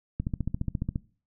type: click train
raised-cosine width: 5 ms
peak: -16 dBFS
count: 12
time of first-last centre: 0.2-0.959 s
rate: 14.5 Hz
effects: noise-tail reverb RT60 0.4 s tail -21 dB re dry